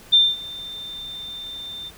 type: tone with ADSR envelope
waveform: sine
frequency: 3586 Hz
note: A7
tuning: 32 cents sharp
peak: -9 dBFS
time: 0.12-1.91 s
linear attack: 18 ms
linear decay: 220 ms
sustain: -22 dB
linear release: 34 ms
effects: pink hiss -46 dBFS RMS until 1.97 s